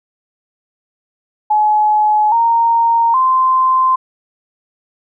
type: tone with pitch steps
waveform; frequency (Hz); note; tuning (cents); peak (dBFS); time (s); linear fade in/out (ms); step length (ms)
sine; 849 / 926 / 1039; G#5 / A#5 / C6; +38 / -12 / -12; -9; 1.5-3.96; 10; 820
effects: none